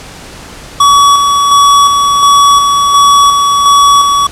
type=tone with tremolo; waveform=square; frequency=1134 Hz; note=C#6; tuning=39 cents sharp; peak=-3 dBFS; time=0.8-4.27 s; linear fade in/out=5 ms; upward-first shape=square; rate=1.4 Hz; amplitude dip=35%; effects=pink hiss -29 dBFS RMS until 4.31 s + low-pass 9000 Hz 12 dB/octave